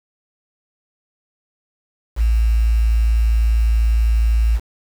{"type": "tone with quantisation", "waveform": "sine", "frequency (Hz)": 56.1, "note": "A1", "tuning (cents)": 34, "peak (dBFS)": -12, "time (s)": [2.16, 4.6], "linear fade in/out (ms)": 50, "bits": 6, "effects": []}